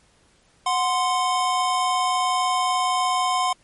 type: tone pair together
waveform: square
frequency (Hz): 735 / 1041.3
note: F#5 / C6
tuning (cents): -12 / -9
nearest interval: tritone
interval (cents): 603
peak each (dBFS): -24 / -22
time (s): 0.66-3.53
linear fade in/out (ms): 5
effects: pink hiss -59 dBFS RMS until 3.63 s + MP3 48 kbps